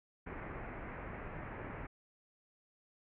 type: low-pass noise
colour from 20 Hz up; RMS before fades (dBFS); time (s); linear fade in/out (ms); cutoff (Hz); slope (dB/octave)
pink; -45; 0.26-1.87; 10; 2300; 48
effects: none